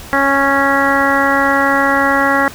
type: harmonic tone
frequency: 276.4 Hz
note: C#4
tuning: 5 cents flat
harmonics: 1 / 2 / 3 / 4 / 5 / 6 / 7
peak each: -18 / -18 / -18 / -18 / -18 / -18 / -18 dBFS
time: 0.13-2.48 s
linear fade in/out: 0 ms
effects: pink hiss -33 dBFS RMS until 2.54 s